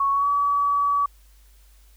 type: tone with pitch glide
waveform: sine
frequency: 1108.7 to 1141.2 Hz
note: C#6 to C#6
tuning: 0 to +50 cents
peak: -18 dBFS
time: 0-1.06 s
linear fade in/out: 5 ms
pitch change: +50 cents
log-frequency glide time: 0.12-0.28 s
effects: added 50 Hz sine -50 dBFS peak until 1.96 s + white hiss -60 dBFS RMS until 1.96 s